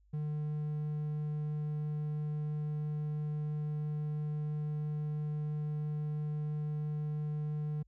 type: tone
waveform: triangle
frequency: 150.5 Hz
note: D3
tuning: 43 cents sharp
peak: -31 dBFS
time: 0.13-7.83 s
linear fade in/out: 10 ms
effects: added 50 Hz sine -63 dBFS peak until 7.87 s